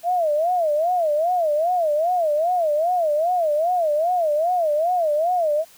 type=tone with vibrato; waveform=sine; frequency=656 Hz; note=E5; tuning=9 cents flat; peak=-17 dBFS; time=0.03-5.65 s; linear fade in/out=50 ms; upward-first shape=sine; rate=2.5 Hz; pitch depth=190 cents each way; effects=white hiss -50 dBFS RMS until 5.77 s